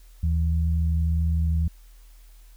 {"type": "tone pair together", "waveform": "sine", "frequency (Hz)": [77.78, 164.81], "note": ["D#2", "E3"], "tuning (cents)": [0, 0], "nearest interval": "octave + minor second", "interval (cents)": 1300, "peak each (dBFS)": [-20, -29], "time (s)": [0.23, 1.68], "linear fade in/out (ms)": 5, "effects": ["added 40 Hz sine -46 dBFS peak until 2.56 s", "white hiss -60 dBFS RMS until 2.56 s"]}